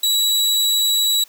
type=tone; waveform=sawtooth; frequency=3904 Hz; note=B7; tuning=21 cents flat; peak=-12 dBFS; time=0.03-1.24 s; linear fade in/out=5 ms; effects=white hiss -49 dBFS RMS until 1.28 s + high-pass 300 Hz 12 dB/octave